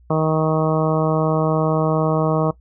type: harmonic tone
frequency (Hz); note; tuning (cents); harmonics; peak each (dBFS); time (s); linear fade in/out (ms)
157.4; D#3; +20; 1 / 2 / 3 / 4 / 5 / 6 / 7 / 8; -19 / -24 / -22 / -23 / -28 / -30 / -27 / -32; 0.1-2.51; 5
effects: noise-tail reverb RT60 0.1 s tail -19 dB re dry + added 60 Hz sine -47 dBFS peak until 2.6 s